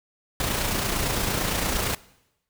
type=noise with amplitude modulation; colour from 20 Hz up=pink; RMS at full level=-24 dBFS; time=0.4-1.95 s; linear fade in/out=2 ms; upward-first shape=sine; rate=28.8 Hz; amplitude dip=40%; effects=noise-tail reverb RT60 0.9 s tail -21 dB re dry